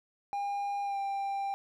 triangle tone with pitch glide, 806 to 791.7 Hz, G5 to G5, +48 to +17 cents, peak -29 dBFS, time 0.33-1.54 s, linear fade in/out 0 ms, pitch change -31 cents, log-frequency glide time 0.83-0.98 s, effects none

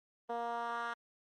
10% pulse tone with band-pass filter sweep, 234.9 Hz, A#3, 13 cents sharp, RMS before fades -38 dBFS, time 0.29-0.94 s, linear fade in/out 10 ms, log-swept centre 600 to 1500 Hz, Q 1.7, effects Opus 24 kbps

